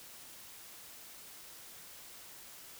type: silence
effects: white hiss -52 dBFS RMS until 2.79 s